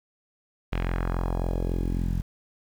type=tone with low-pass filter sweep; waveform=sawtooth; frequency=43.65 Hz; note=F1; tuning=in tune; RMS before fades=-27 dBFS; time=0.72-2.22 s; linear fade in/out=10 ms; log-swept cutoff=2800 to 160 Hz; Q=1.8; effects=8-bit